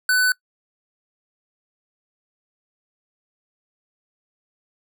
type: tone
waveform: square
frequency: 1500 Hz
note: F#6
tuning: 23 cents sharp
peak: -16 dBFS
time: 0.09-0.32 s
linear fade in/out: 2 ms
effects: noise-tail reverb RT60 0.1 s tail -24 dB re dry